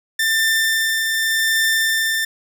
sawtooth tone with tremolo, 1788 Hz, A6, 27 cents sharp, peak -11 dBFS, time 0.19-2.25 s, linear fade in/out 5 ms, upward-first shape triangle, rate 0.86 Hz, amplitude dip 35%, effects none

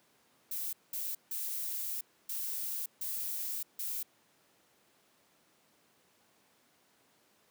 violet noise bursts at uneven times, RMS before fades -37 dBFS, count 6, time 0.51-0.73 / 0.93-1.15 / 1.31-2.01 / 2.29-2.86 / 3.01-3.63 / 3.79-4.03 s, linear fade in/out 5 ms, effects pink hiss -68 dBFS RMS until 7.5 s + high-pass 200 Hz 12 dB/octave

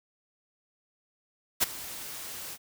white noise with ADSR envelope, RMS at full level -21 dBFS, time 1.6-2.58 s, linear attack 28 ms, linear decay 17 ms, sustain -19 dB, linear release 51 ms, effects none

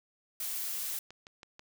blue noise, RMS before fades -36 dBFS, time 0.4-0.99 s, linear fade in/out 2 ms
click train, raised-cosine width 0.2 ms, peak -31 dBFS, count 6, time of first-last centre 0.78-1.594 s, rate 6.14 Hz
effects none

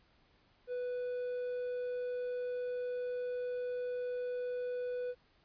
triangle tone, 494.6 Hz, B4, 3 cents sharp, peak -33 dBFS, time 0.67-5.15 s, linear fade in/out 50 ms, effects pink hiss -69 dBFS RMS until 5.44 s + resampled to 11025 Hz

